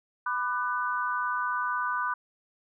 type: tone cluster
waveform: sine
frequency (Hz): 993 / 1197 / 1496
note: B5 / D6 / F#6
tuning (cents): +9 / +33 / +19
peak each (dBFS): -31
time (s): 0.26-2.14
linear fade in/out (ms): 5
effects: none